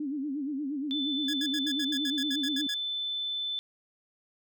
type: tone with vibrato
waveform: sine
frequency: 283.7 Hz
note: C#4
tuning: 40 cents sharp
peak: -30 dBFS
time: 0-2.67 s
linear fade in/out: 5 ms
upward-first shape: sine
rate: 8.5 Hz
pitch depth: 130 cents each way
type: tone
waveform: sine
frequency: 3520 Hz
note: A7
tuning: in tune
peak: -30 dBFS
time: 0.91-3.59 s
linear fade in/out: 0 ms
type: tone bursts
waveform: 15% pulse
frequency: 1677 Hz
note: G#6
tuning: 16 cents sharp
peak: -27 dBFS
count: 12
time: 1.28-2.743 s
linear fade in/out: 5 ms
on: 55 ms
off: 73 ms
effects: none